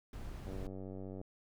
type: noise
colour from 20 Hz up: brown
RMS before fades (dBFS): -44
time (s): 0.13-0.67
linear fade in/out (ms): 2
type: click train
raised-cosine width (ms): 2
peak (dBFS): -33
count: 72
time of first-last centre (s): 0.47-1.214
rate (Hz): 95.4
effects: none